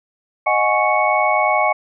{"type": "tone cluster", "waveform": "sine", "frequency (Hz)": [620, 731, 834, 1106, 2217], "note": ["D#5", "F#5", "G#5", "C#6", "C#7"], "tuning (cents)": [-6, -21, 7, -4, 0], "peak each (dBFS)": -20, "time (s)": [0.46, 1.73], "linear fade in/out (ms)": 10, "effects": []}